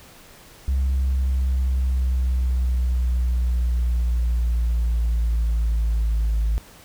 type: linear sweep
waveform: sine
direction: down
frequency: 66.9 to 53.9 Hz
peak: -16 dBFS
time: 0.68-6.58 s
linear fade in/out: 0 ms
effects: tanh soft clip ceiling -16 dBFS + pink hiss -47 dBFS RMS until 6.84 s